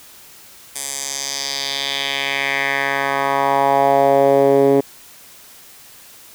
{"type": "tone with band-pass filter sweep", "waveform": "10% pulse", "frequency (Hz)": 138.4, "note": "C#3", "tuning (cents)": -2, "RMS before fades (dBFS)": -17, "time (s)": [0.75, 4.81], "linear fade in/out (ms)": 10, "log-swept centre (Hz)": [8900, 360], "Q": 2.3, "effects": ["white hiss -43 dBFS RMS until 6.34 s"]}